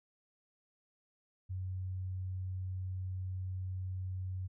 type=tone; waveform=sine; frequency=93 Hz; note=F#2; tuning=9 cents sharp; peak=-36 dBFS; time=1.49-4.48 s; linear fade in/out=20 ms; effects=none